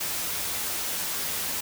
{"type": "noise with comb filter", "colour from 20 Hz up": "white", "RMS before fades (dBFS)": -30, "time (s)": [0, 1.61], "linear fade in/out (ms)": 10, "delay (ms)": 12, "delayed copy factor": 0.5, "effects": []}